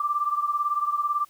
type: beating tone pair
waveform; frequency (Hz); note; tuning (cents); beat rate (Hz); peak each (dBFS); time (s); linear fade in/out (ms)
sine; 1174.7 / 1192.7; D6 / D6; 0 / +26; 18; -24 / -28; 0-1.25; 5
effects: white hiss -58 dBFS RMS until 1.29 s